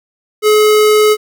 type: tone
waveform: square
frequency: 425.7 Hz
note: G#4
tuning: 43 cents sharp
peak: -7 dBFS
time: 0.42-1.17 s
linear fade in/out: 50 ms
effects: none